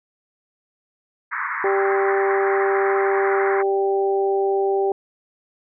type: band-pass noise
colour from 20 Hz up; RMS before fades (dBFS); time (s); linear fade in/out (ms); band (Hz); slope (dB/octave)
pink; -26; 1.31-3.63; 20; 960 to 2100; 96
type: harmonic tone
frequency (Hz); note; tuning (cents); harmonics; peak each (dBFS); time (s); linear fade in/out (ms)
196; G3; 0; 2 / 3 / 4; -18 / -30 / -24; 1.64-4.92; 2
effects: none